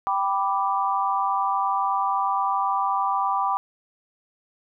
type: chord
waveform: sine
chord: G major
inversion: none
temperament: equal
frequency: 784 / 987.8 / 1174.7 Hz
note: G5 / B5 / D6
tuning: 0 / 0 / 0 cents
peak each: -25 / -25 / -25 dBFS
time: 0.07-3.57 s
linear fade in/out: 0 ms
effects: none